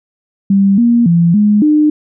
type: tone with pitch steps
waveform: sine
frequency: 196.8 / 236.4 / 169.8 / 208.6 / 302.2 Hz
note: G3 / A#3 / F3 / G#3 / D4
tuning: +7 / +24 / -48 / +8 / +50 cents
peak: -6 dBFS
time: 0.5-1.9 s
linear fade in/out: 5 ms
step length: 280 ms
effects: none